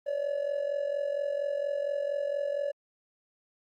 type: tone with amplitude modulation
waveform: triangle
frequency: 571 Hz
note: D5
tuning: 49 cents flat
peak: -22 dBFS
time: 0.06-2.72 s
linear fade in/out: 20 ms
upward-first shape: sine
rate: 44.3 Hz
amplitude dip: 80%
effects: tanh soft clip ceiling -21 dBFS + Opus 32 kbps